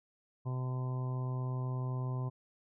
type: harmonic tone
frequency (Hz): 127.8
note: C3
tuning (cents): -40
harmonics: 1 / 2 / 3 / 4 / 5 / 6 / 7 / 8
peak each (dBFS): -33 / -48 / -48 / -54 / -52 / -56 / -53 / -49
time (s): 0.45-2.3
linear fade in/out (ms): 20
effects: none